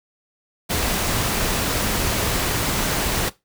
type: noise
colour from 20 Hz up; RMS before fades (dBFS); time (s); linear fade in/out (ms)
pink; -22; 0.69-3.3; 20
effects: noise-tail reverb RT60 0.2 s tail -18 dB re dry